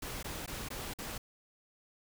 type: noise with dropouts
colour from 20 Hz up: pink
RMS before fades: -41 dBFS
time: 0.02-1.18 s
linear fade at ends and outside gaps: 5 ms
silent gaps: 0.229-0.243 / 0.462-0.476 / 0.687-0.703 / 0.937-0.986 s
effects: none